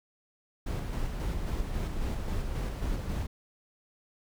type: noise with tremolo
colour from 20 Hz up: brown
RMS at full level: -31 dBFS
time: 0.66-3.27 s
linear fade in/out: 10 ms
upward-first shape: square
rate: 3.7 Hz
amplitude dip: 30%
effects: none